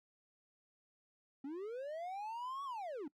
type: linear two-way sweep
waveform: triangle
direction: up then down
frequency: 261.8 to 1136 to 261.8 Hz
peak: -39 dBFS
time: 1.44-3.08 s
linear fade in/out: 5 ms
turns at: 2.64 s
effects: noise-tail reverb RT60 0.1 s tail -22 dB re dry